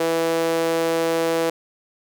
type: tone with high-pass filter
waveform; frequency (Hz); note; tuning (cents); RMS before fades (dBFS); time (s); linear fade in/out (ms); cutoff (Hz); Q
sawtooth; 164.81; E3; 0; -21; 0-1.5; 5; 440; 3.3
effects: none

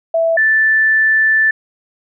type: tone pair in turn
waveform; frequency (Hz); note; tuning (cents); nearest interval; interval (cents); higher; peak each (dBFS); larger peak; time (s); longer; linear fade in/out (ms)
sine; 659.3 / 1760.1; E5 / A6; 0 / 0; octave + perfect fourth; 1700; second; -11 / -9; second; 0.14-0.37 / 0.37-1.51; second; 5
effects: none

